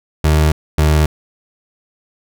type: tone pair in turn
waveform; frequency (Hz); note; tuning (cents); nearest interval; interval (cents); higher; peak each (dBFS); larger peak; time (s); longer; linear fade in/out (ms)
30% pulse; 76.9 / 76.53; D#2 / D#2; -20 / -28; unison; 8; first; -7; neither; 0.24-0.52 / 0.78-1.06; neither; 5
effects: none